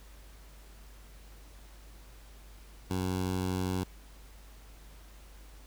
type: tone with notch filter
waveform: 15% pulse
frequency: 92.5 Hz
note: F#2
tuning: in tune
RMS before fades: -32 dBFS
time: 2.9-3.84 s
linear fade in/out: 10 ms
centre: 1900 Hz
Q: 1.9
effects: added 50 Hz sine -50 dBFS peak until 5.66 s + pink hiss -58 dBFS RMS until 5.66 s